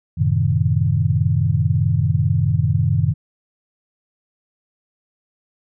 sine chord, F# diminished seventh, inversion none, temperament equal with one note detuned, 92.5 / 110.64 / 130.81 / 155.56 Hz, F#2 / A2 / C3 / Eb3, 0 / +10 / 0 / 0 cents, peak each -20 dBFS, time 0.17-3.14 s, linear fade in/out 20 ms, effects none

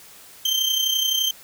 35% pulse tone with amplitude modulation, 3136 Hz, G7, in tune, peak -15 dBFS, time 0.45-1.31 s, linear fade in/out 5 ms, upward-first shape sine, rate 31.7 Hz, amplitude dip 55%, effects white hiss -46 dBFS RMS until 1.43 s

